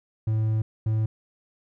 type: tone bursts at uneven times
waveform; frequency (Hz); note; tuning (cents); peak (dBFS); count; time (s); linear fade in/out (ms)
triangle; 109.6; A2; -6; -19; 2; 0.27-0.62 / 0.86-1.06; 5
effects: none